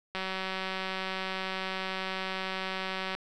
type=click train; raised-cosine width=0.3 ms; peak=-18 dBFS; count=568; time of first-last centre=0.15-3.15 s; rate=189 Hz; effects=none